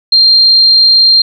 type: tone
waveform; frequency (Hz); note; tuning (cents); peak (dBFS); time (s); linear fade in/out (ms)
sine; 4186; C8; 0; -3; 0.12-1.22; 5
effects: none